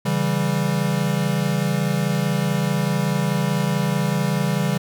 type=chord; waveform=square; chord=C# diminished; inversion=none; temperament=equal with one note detuned; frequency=140.04 / 164.81 / 196 Hz; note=C#3 / E3 / G3; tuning=+18 / 0 / 0 cents; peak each=-24 dBFS; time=0.05-4.78 s; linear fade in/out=10 ms; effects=none